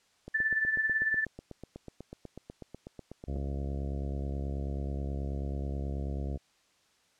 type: click train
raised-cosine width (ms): 2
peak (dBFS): -29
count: 26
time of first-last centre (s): 0.28-3.363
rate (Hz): 8.11
type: tone with tremolo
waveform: sine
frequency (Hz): 1760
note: A6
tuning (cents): 0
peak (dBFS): -23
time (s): 0.34-1.25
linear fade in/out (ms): 10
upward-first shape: triangle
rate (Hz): 18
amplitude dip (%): 70
type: harmonic tone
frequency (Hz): 69.3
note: C#2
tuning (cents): 0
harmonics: 1 / 2 / 3 / 4 / 5 / 6 / 7 / 8 / 9 / 10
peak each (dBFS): -33 / -39 / -43 / -45 / -47 / -49 / -50 / -51 / -52 / -53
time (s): 3.27-6.38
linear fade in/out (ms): 20
effects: white hiss -68 dBFS RMS until 7.19 s + low-pass 7000 Hz 12 dB/octave